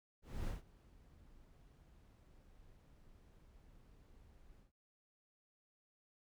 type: noise with ADSR envelope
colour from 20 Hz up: brown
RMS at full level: -40 dBFS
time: 0.22-4.72 s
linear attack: 250 ms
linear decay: 150 ms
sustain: -23 dB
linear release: 120 ms
effects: none